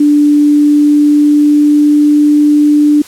sine tone with pitch glide, 293.7 to 295.9 Hz, D4 to D4, 0 to +13 cents, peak -4 dBFS, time 0-3.02 s, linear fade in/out 5 ms, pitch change +13 cents, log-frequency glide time 0.25-2.31 s, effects white hiss -34 dBFS RMS until 3.07 s + low-pass 11000 Hz 12 dB/octave

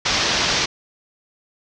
white low-pass noise, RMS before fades -20 dBFS, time 0.05-0.66 s, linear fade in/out 10 ms, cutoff 6000 Hz, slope 48 dB/octave, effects none

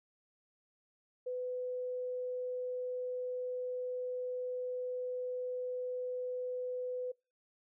sine tone, 501 Hz, B4, 25 cents sharp, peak -35 dBFS, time 1.26-7.12 s, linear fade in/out 10 ms, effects noise-tail reverb RT60 0.3 s tail -26 dB re dry

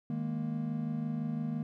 triangle chord, D# suspended fourth, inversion none, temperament just, 155.56 / 207.4 / 233.3 Hz, D#3 / G#3 / A#3, 0 / -2 / +2 cents, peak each -34 / -37 / -33 dBFS, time 0.1-1.63 s, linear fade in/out 2 ms, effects none

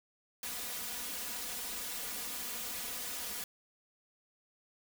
white noise with comb filter, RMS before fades -40 dBFS, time 0.43-3.44 s, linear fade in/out 2 ms, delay 4.1 ms, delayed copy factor +0.95, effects none

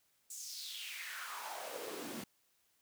pink noise with high-pass filter sweep, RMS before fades -45 dBFS, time 0.3-2.24 s, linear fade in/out 5 ms, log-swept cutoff 7700 to 210 Hz, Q 4, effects white hiss -75 dBFS RMS until 2.81 s

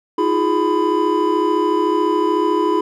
triangle tone cluster, 319.8 / 353.6 / 415.7 / 998 Hz, D#4 / F4 / G#4 / B5, +48 / +22 / +2 / +18 cents, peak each -18 dBFS, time 0.18-2.81 s, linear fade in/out 5 ms, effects none

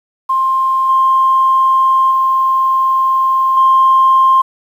sine tone with level steps, 1056 Hz, C6, 16 cents sharp, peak -10 / -7 / -9 / -5 dBFS, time 0.29-4.42 s, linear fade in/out 10 ms, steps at 0.89 / 2.11 / 3.57 s, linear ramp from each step 2 ms, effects tanh soft clip ceiling -1 dBFS + 7-bit

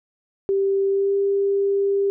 sine tone with pitch glide, 392 to 397.2 Hz, G4 to G4, 0 to +23 cents, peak -17 dBFS, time 0.49-2.1 s, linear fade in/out 0 ms, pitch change +23 cents, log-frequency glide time 0.88-1.14 s, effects none

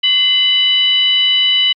sine tone with frequency modulation, 2983 Hz, F#7, 13 cents sharp, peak -9 dBFS, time 0.03-1.73 s, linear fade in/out 10 ms, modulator 928 Hz, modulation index 0.55, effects MP3 96 kbps

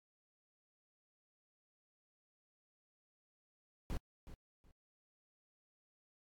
brown noise with echo, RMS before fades -38 dBFS, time 3.9-3.97 s, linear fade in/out 0 ms, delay 370 ms, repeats 2, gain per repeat -13 dB, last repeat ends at 4.71 s, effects AAC 64 kbps

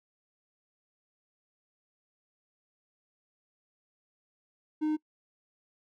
triangle tone, 307.3 Hz, D#4, 21 cents flat, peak -24 dBFS, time 4.81-4.97 s, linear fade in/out 20 ms, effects noise-tail reverb RT60 0.1 s tail -25 dB re dry

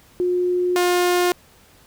sine / sawtooth tone pair in turn, 358.7 / 355.8 Hz, F4 / F4, +46 / +32 cents, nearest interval unison, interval 14 cents, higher first, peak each -17 / -12 dBFS, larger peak second, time 0.2-0.76 / 0.76-1.32 s, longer neither, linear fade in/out 0 ms, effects pink hiss -52 dBFS RMS until 1.86 s

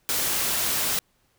white noise, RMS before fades -25 dBFS, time 0.09-0.99 s, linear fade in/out 0 ms, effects pink hiss -67 dBFS RMS until 1.38 s

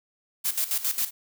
blue noise with tremolo, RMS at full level -25 dBFS, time 0.44-1.11 s, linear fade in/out 20 ms, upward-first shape square, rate 7.4 Hz, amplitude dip 75%, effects none

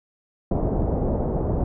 pink low-pass noise, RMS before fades -23 dBFS, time 0.51-1.64 s, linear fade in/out 2 ms, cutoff 700 Hz, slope 24 dB/octave, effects none

